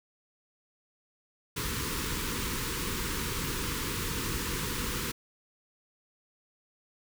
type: band-stop noise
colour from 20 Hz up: pink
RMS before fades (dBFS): -33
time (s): 1.56-5.12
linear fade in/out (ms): 10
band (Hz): 510 to 910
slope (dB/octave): 96
effects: none